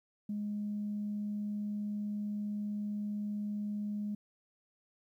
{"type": "tone", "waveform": "sine", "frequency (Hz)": 207.7, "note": "G#3", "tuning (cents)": 0, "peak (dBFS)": -33, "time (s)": [0.29, 4.15], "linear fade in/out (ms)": 5, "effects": ["tanh soft clip ceiling -29 dBFS", "12-bit"]}